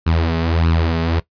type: tone with flanger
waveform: sawtooth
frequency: 82.41 Hz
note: E2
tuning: in tune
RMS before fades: -17 dBFS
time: 0.06-1.2 s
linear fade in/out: 10 ms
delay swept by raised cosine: 0.72 to 4.72 ms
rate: 1.6 Hz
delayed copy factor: +0.7
effects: noise-tail reverb RT60 0.1 s tail -17 dB re dry + resampled to 11025 Hz